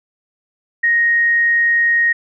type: tone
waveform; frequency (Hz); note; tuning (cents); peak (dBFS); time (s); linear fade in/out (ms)
sine; 1870; A#6; +5; -11; 0.83-2.13; 10
effects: none